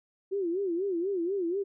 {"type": "tone with vibrato", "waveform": "sine", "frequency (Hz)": 366.4, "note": "F#4", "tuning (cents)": -17, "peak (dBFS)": -27, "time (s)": [0.31, 1.64], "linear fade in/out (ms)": 20, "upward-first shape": "sine", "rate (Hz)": 4.1, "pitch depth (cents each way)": 170, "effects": []}